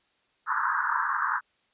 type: band-pass noise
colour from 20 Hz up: pink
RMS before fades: -27 dBFS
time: 0.46-1.41 s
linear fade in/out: 50 ms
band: 930 to 1700 Hz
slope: 96 dB/octave
effects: white hiss -69 dBFS RMS until 1.73 s + resampled to 8000 Hz